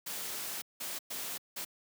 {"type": "noise bursts at uneven times", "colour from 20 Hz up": "white", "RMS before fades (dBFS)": -39, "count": 4, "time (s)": [[0.06, 0.62], [0.8, 0.99], [1.1, 1.38], [1.56, 1.65]], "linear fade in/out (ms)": 10, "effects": ["high-pass 150 Hz 12 dB/octave"]}